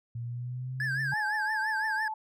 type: exponential sweep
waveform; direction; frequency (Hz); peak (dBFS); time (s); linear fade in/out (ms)
sine; up; 116.8 to 138.59; -33; 0.15-1.14; 5
type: tone with vibrato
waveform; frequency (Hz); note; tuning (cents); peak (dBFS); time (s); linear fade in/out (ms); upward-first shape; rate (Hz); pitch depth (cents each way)
triangle; 1666; G#6; +5; -27; 0.8-2.08; 2; triangle; 5.9; 140
type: tone with pitch glide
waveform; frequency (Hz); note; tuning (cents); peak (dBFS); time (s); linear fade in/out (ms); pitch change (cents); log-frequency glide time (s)
sine; 850 to 871.4; G#5 to A5; +40 to -17; -32; 1.12-2.14; 5; +43; 1.31-1.6
effects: none